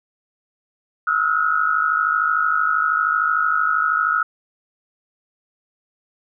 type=tone cluster; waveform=sine; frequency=1286 / 1339 / 1440 Hz; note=E6 / E6 / F#6; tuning=-43 / +27 / -47 cents; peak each=-20 / -22 / -20 dBFS; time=1.07-4.23 s; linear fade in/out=5 ms; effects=none